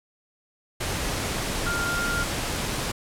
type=tone in noise; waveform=sine; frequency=1400 Hz; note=F6; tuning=4 cents sharp; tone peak=-26 dBFS; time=1.66-2.24 s; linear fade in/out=10 ms; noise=pink; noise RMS=-28 dBFS; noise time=0.8-2.92 s; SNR=-1 dB; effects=low-pass 11000 Hz 12 dB/octave